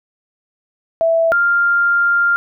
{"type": "tone pair in turn", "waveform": "sine", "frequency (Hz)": [659.3, 1397], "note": ["E5", "F6"], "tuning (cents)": [0, 0], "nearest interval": "octave + minor second", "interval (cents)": 1300, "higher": "second", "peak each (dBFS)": -11, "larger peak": "neither", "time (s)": [[1.01, 1.32], [1.32, 2.36]], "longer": "second", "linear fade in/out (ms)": 0, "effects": []}